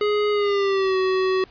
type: tone with pitch glide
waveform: square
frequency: 417.1 to 375.9 Hz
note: G#4 to F#4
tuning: +7 to +27 cents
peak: -19 dBFS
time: 0.01-1.44 s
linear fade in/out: 2 ms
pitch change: -180 cents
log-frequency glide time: 0.31-0.97 s
effects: pink hiss -51 dBFS RMS until 1.5 s + resampled to 11025 Hz